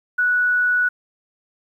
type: tone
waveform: sine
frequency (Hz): 1473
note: F#6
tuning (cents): -8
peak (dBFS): -15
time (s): 0.18-0.89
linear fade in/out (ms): 10
effects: 9-bit